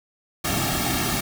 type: noise with comb filter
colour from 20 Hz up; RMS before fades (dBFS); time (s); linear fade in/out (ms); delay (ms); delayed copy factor
pink; -24; 0.44-1.21; 10; 2; -0.85
effects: none